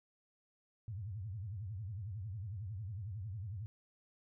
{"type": "tone with vibrato", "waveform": "sine", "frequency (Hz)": 101.4, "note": "G#2", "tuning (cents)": -41, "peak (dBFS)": -40, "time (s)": [0.88, 3.66], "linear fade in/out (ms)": 0, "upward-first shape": "triangle", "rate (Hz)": 11, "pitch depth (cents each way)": 290, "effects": []}